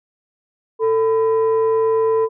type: tone pair together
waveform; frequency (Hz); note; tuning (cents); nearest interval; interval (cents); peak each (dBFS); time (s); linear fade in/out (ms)
sine; 445.3 / 1004; A4 / B5; +21 / +28; octave + major second; 1407; -13 / -22; 0.79-2.29; 50
effects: tanh soft clip ceiling -9 dBFS